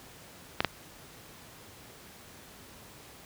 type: clicks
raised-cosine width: 0.3 ms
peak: -8 dBFS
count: 2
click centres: 0.605 / 0.647 s
effects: pink hiss -51 dBFS RMS until 3.25 s + high-pass 60 Hz 12 dB/octave